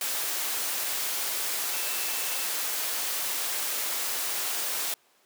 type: tone in noise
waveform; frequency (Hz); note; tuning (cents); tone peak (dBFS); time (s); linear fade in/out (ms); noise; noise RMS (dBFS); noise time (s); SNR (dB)
sine; 2651; E7; +9; -41; 1.73-2.44; 2; white; -30; 0.01-4.94; -14
effects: pink hiss -63 dBFS RMS until 5.25 s + high-pass 400 Hz 12 dB/octave